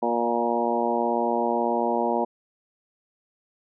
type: harmonic tone with a mistuned harmonic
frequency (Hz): 118.2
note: A#2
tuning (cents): +24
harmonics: 2 / 3 / 4 / 5 / 6 / 7 / 8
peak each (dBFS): -29 / -29 / -29 / -29 / -29 / -29 / -29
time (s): 0.02-2.25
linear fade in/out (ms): 10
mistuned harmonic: 6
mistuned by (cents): -15
effects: none